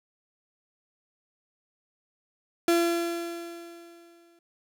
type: tone with exponential decay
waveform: 35% pulse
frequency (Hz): 340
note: F4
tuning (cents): -46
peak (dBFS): -17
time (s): 2.68-4.39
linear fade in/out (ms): 2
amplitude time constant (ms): 370
effects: none

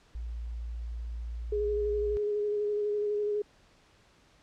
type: tone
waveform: sine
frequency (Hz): 57.8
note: A#1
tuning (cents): -14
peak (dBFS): -34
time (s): 0.15-2.17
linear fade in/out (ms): 0
type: tone with vibrato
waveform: sine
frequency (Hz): 416.1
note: G#4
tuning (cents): +3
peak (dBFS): -27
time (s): 1.52-3.42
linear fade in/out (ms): 5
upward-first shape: square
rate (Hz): 12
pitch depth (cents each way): 15
effects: pink hiss -62 dBFS RMS until 4.42 s + low-pass 6000 Hz 12 dB/octave

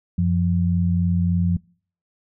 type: tone pair together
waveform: sine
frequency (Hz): 91.06 / 174.5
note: F#2 / F3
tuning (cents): -27 / -1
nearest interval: major seventh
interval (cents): 1126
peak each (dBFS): -20 / -19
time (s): 0.18-1.57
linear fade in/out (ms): 5
effects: noise-tail reverb RT60 0.5 s tail -26 dB re dry

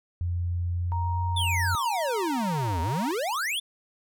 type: tone with pitch glide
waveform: sine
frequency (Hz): 87.31 to 89.82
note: F2 to F2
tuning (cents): 0 to +49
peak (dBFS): -25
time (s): 0.21-1.75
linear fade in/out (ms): 0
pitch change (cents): +49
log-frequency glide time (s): 0.74-1.24
type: tone with vibrato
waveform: sine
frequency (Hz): 932.3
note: A#5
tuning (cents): 0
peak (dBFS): -30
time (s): 0.92-3.11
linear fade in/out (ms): 0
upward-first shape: sine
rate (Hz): 1.1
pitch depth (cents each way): 10
type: exponential two-way sweep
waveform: square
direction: down then up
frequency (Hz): 3631 to 78.6 to 3631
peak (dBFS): -27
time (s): 1.36-3.6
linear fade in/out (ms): 10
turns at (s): 2.81
effects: none

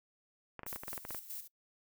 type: clicks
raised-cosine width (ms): 0.5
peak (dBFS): -28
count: 12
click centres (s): 0.593 / 0.633 / 0.665 / 0.729 / 0.76 / 0.835 / 0.881 / 0.931 / 0.978 / 1.051 / 1.107 / 1.147
type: noise with tremolo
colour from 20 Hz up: violet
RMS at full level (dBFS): -43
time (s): 0.66-1.48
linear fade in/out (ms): 10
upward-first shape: square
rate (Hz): 4.7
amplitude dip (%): 65
effects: noise-tail reverb RT60 0.1 s tail -22 dB re dry

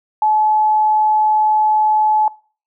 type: tone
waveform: sine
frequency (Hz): 858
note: A5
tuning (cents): -44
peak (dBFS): -11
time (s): 0.22-2.28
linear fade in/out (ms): 2
effects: noise-tail reverb RT60 0.4 s tail -22 dB re dry

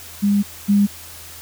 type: tone pair in turn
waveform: sine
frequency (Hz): 202.6 / 202.6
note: G#3 / G#3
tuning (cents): -43 / -43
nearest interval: unison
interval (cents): 0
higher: neither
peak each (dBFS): -13 / -11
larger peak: second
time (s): 0.22-0.43 / 0.68-0.87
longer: first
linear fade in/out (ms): 20
effects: added 83 Hz sine -45 dBFS peak until 1.41 s + white hiss -38 dBFS RMS until 1.41 s

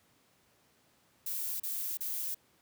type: noise bursts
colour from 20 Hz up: violet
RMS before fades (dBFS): -36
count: 3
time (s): 1.26-2.346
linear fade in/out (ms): 5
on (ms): 340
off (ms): 33
effects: pink hiss -68 dBFS RMS until 2.61 s + high-pass 100 Hz 12 dB/octave

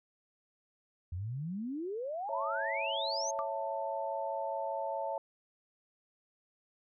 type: exponential sweep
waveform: sine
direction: up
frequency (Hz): 82.41 to 6540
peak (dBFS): -35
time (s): 1.12-3.31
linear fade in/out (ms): 5
type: chord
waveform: sine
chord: A major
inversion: first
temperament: equal with one note detuned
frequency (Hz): 554.4 / 659.3 / 886.6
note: C#5 / E5 / A5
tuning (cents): 0 / 0 / +13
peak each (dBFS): -38 / -38 / -37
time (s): 2.29-5.18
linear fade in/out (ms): 2
type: tone with exponential decay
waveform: sine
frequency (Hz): 1174.7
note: D6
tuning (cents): 0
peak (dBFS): -30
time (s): 3.39-3.5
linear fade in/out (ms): 0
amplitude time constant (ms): 23
effects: none

